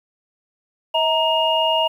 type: tone cluster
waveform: sine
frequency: 641 / 931 / 2844 Hz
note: E5 / A#5 / F7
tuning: -49 / -2 / +31 cents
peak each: -20 dBFS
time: 0.94-1.88 s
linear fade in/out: 10 ms
effects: 8-bit